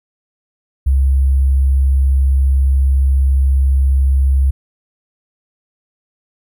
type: tone with sample-and-hold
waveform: sine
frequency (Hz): 67.2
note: C2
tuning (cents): +47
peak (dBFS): -9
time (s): 0.86-4.51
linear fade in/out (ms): 10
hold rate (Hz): 11025
effects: none